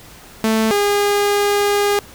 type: tone pair in turn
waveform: sawtooth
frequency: 220.9 / 408 Hz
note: A3 / G#4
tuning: +7 / -31 cents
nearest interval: major seventh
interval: 1062 cents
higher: second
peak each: -10 dBFS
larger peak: neither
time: 0.44-0.71 / 0.71-1.99 s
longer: second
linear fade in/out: 0 ms
effects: pink hiss -41 dBFS RMS until 2.14 s